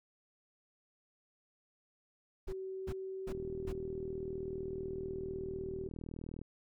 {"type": "noise bursts", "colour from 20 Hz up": "brown", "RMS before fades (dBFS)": -40, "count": 4, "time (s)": [2.47, 3.726], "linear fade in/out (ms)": 10, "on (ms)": 59, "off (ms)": 340}
{"type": "tone with pitch glide", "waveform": "sine", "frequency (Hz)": [379.8, 382.2], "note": ["F#4", "G4"], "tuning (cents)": [45, -44], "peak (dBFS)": -39, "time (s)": [2.48, 5.88], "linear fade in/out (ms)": 5, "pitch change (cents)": 11, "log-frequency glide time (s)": [2.66, 3.55]}
{"type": "click train", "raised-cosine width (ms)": 3, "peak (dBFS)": -32, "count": 125, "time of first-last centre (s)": [3.3, 6.416], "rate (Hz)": 39.8}
{"effects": []}